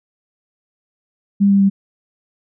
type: tone with pitch steps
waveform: sine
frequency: 200 / 198.16 / 196.34 Hz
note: G3 / G3 / G3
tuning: +35 / +19 / +3 cents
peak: -9 dBFS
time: 1.4-1.7 s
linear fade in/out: 20 ms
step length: 100 ms
effects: none